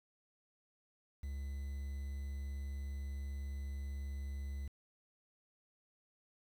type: tone with quantisation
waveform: triangle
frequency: 69.3 Hz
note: C#2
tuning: in tune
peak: -37 dBFS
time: 1.23-4.68 s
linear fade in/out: 5 ms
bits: 10
effects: none